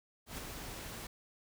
pink noise with ADSR envelope, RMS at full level -41 dBFS, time 0.26-1.07 s, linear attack 120 ms, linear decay 8 ms, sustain -4 dB, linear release 5 ms, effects none

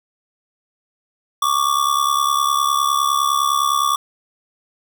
square ring-modulated tone, 1150 Hz, D6, 37 cents flat, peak -13 dBFS, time 1.42-3.96 s, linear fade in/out 2 ms, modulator 34.9 Hz, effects none

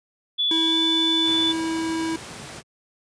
sine tone with pitch glide, 3442 to 3486 Hz, A7 to A7, -39 to -17 cents, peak -19 dBFS, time 0.38-1.53 s, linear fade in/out 20 ms, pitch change +22 cents, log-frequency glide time 0.64-0.75 s
square tone, 324.9 Hz, E4, 25 cents flat, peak -24 dBFS, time 0.51-2.16 s, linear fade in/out 2 ms
pink noise, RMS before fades -37 dBFS, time 1.23-2.63 s, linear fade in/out 50 ms
effects high-pass 100 Hz 12 dB/octave + resampled to 22050 Hz

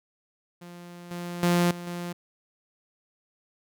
sawtooth tone with level steps, 174.61 Hz, F3, in tune, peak -38 / -29 / -16 / -32 / -28 dBFS, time 0.61-2.13 s, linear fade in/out 10 ms, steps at 1.11 / 1.43 / 1.71 / 1.87 s, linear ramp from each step 2 ms, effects none

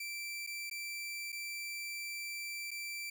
sawtooth tone with dropouts, 2340 Hz, D7, 7 cents flat, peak -36 dBFS, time 0-3.1 s, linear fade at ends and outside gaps 5 ms, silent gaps 0.466-0.472 / 0.699-0.711 / 1.321-1.326 / 2.708-2.713 s, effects none

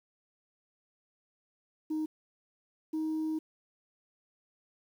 sine tone pair in turn, 311.1 / 314.4 Hz, D#4 / D#4, 0 / +18 cents, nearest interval unison, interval 18 cents, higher second, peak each -28 dBFS, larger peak neither, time 1.9-2.06 / 2.93-3.39 s, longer second, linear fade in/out 10 ms, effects tanh soft clip ceiling -28 dBFS + 10-bit

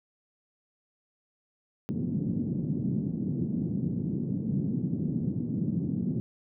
pink band-pass noise, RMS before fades -30 dBFS, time 1.89-6.2 s, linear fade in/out 0 ms, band 140 to 260 Hz, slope 24 dB/octave, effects none

